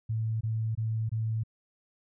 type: tone bursts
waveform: sine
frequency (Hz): 111.2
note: A2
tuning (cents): +19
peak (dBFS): -27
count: 4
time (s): 0.09-1.436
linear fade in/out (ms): 10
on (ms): 320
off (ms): 22
effects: none